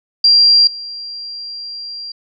sine tone with level steps, 4752 Hz, D8, 20 cents sharp, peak -6 / -25 dBFS, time 0.24-2.12 s, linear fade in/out 5 ms, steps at 0.67 s, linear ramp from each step 2 ms, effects none

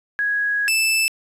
sine / sawtooth tone pair in turn, 1661.2 / 2637 Hz, G#6 / E7, 0 / 0 cents, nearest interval minor sixth, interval 800 cents, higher second, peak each -18 / -13 dBFS, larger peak second, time 0.19-0.68 / 0.68-1.08 s, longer first, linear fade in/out 0 ms, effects resampled to 32000 Hz + 9-bit

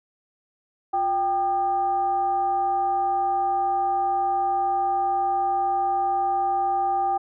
sine tone with frequency modulation, 785 Hz, G5, 2 cents sharp, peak -20 dBFS, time 0.93-7.18 s, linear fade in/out 10 ms, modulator 429 Hz, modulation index 0.42, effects none

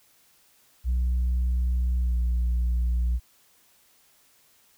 sine tone with pitch glide, 61.74 to 59.88 Hz, B1 to A#1, 0 to +47 cents, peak -19 dBFS, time 0.84-3.2 s, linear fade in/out 50 ms, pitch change -53 cents, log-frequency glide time 2-2.16 s, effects tanh soft clip ceiling -20 dBFS + white hiss -61 dBFS RMS until 4.77 s

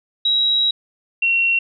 sine tone pair in turn, 3855 / 2732 Hz, B7 / F7, -43 / -39 cents, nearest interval tritone, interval 596 cents, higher first, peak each -14 dBFS, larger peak neither, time 0.25-0.71 / 1.22-1.59 s, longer first, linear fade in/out 5 ms, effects none

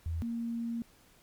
sine tone pair in turn, 82.41 / 232.5 Hz, E2 / A#3, 0 / -4 cents, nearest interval octave + tritone, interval 1796 cents, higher second, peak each -31 / -32 dBFS, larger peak first, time 0.06-0.22 / 0.22-0.82 s, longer second, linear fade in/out 0 ms, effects pink hiss -62 dBFS RMS until 1.22 s + MP3 96 kbps

